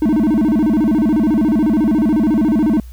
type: tone with vibrato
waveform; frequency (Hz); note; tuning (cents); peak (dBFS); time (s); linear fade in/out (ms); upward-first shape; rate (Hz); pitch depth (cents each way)
triangle; 259.4; C4; -15; -9; 0.02-2.8; 2; square; 14; 300
effects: added 60 Hz sine -31 dBFS peak until 2.92 s + white hiss -51 dBFS RMS until 2.92 s

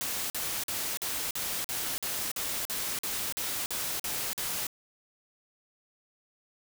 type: noise bursts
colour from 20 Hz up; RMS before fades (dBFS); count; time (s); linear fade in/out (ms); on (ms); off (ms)
white; -33; 14; 0.01-4.668; 0; 290; 46
effects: none

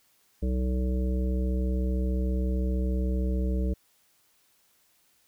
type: harmonic tone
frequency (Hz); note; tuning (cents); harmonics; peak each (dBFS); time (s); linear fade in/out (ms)
63.2; B1; +41; 1 / 3 / 5 / 7 / 9; -25 / -32 / -37 / -38 / -42; 0.42-3.74; 10
effects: white hiss -66 dBFS RMS until 5.27 s

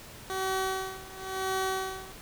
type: tone with tremolo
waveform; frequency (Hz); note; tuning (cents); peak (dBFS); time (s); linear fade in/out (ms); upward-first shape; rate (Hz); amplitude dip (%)
15% pulse; 380; F#4; +46; -21; 0.3-2.12; 0; sine; 0.96; 90
effects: pink hiss -47 dBFS RMS until 2.21 s

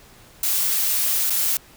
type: noise with dropouts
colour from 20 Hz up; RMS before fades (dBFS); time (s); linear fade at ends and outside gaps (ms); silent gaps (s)
blue; -21; 0.43-1.57; 2; 1.298-1.304
effects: pink hiss -49 dBFS RMS until 1.76 s

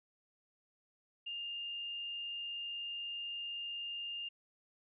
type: tone with frequency modulation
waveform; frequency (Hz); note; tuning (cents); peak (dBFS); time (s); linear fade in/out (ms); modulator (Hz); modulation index
sine; 2812; F7; +11; -39; 1.26-4.29; 10; 59.1; 0.43
effects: none

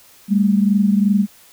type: tone pair together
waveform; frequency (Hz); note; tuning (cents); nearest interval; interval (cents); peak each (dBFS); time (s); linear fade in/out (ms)
sine; 199.02 / 221.8; G3 / A3; +26 / +14; major second; 188; -13 / -18; 0.28-1.27; 50
effects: white hiss -48 dBFS RMS until 1.52 s

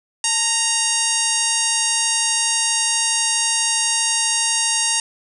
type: harmonic tone with a mistuned harmonic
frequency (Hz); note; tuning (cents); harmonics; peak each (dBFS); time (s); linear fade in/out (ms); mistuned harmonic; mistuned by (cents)
932.3; A#5; 0; 1 / 2 / 3 / 4 / 5 / 6 / 7 / 8 / 9 / 10; -29 / -30 / -25 / -29 / -27 / -26 / -24 / -29 / -24 / -24; 0.24-5; 2; 1; -63
effects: none

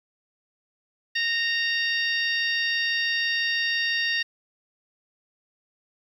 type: harmonic tone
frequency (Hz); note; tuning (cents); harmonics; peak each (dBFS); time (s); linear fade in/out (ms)
926; A#5; -12; 2 / 3 / 4 / 5 / 6; -25 / -29 / -31 / -33 / -35; 1.15-4.23; 10
effects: 9-bit

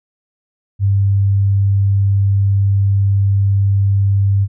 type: tone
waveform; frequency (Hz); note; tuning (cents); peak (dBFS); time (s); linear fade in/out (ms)
sine; 99; G2; +18; -10; 0.79-4.48; 50
effects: none

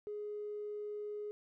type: tone with tanh clipping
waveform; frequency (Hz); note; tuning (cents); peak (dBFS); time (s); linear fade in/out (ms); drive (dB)
triangle; 417.4; G#4; +9; -39; 0.07-1.31; 0; 4
effects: none

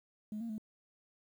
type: tone with pitch steps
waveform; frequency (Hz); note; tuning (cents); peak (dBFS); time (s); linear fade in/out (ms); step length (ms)
sine; 212.7 / 230.7 / 216; G#3 / A#3 / A3; +42 / -18 / -32; -36; 0.32-0.581; 2; 87
effects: tanh soft clip ceiling -34 dBFS + 11-bit

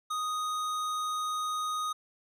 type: tone with hard clipping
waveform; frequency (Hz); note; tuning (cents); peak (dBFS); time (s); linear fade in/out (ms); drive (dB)
sine; 1244.5; D#6; 0; -32; 0.1-1.93; 10; 15
effects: none

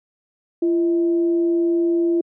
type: tone with frequency modulation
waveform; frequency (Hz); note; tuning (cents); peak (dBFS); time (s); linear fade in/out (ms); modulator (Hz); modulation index
sine; 340; F4; -46; -15; 0.62-2.21; 5; 298; 0.22
effects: high-pass 200 Hz 12 dB/octave

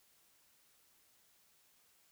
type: silence
effects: white hiss -70 dBFS RMS until 2.11 s

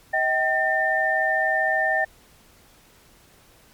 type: tone cluster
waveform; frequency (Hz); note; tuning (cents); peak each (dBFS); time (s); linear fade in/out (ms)
sine; 636 / 769 / 1804; D#5 / G5 / A6; +38 / -33 / +43; -25 / -25 / -21; 0.13-2.05; 10
effects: pink hiss -54 dBFS RMS until 3.73 s + MP3 96 kbps

